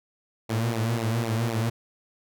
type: tone with flanger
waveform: sawtooth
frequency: 114.3 Hz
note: A#2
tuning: 34 cents flat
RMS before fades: -26 dBFS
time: 0.49-1.7 s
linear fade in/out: 10 ms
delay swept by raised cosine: 0.61 to 6.51 ms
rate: 3.9 Hz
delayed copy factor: -0.8
effects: none